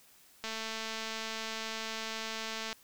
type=click train; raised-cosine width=0.2 ms; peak=-21 dBFS; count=509; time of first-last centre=0.44-2.728 s; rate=222 Hz; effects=white hiss -61 dBFS RMS until 2.83 s